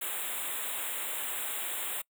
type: band-stop noise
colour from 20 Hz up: white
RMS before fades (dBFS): -35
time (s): 0.01-2.02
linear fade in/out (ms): 10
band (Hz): 3800 to 7300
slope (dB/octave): 96
effects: noise-tail reverb RT60 0.1 s tail -24 dB re dry + high-pass 400 Hz 12 dB/octave